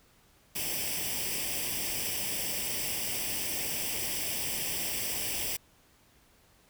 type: noise with comb filter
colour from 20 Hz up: white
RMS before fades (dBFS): -33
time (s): 0.55-5.57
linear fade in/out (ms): 10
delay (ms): 0.37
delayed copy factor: +0.75
effects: pink hiss -63 dBFS RMS until 6.69 s